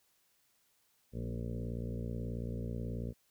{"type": "harmonic tone with a mistuned harmonic", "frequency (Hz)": 58.4, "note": "A#1", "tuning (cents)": 4, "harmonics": [1, 2, 3, 4, 5, 6, 7, 8, 9, 10], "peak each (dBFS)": [-41, -40, -45, -44, -52, -55, -50, -50, -53, -58], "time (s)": [1.12, 3.14], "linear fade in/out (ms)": 50, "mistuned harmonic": 4, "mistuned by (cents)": -23, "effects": ["white hiss -73 dBFS RMS until 3.3 s"]}